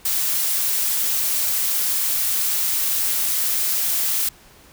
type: noise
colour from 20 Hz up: blue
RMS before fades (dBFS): -21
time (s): 0.05-4.29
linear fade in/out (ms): 5
effects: pink hiss -49 dBFS RMS until 4.72 s